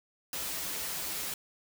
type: noise with comb filter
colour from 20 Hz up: white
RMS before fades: -36 dBFS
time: 0.33-1.34 s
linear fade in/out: 2 ms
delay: 8.5 ms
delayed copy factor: -0.75
effects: none